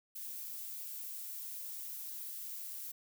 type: noise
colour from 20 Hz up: violet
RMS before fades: -44 dBFS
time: 0.15-2.92 s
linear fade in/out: 10 ms
effects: none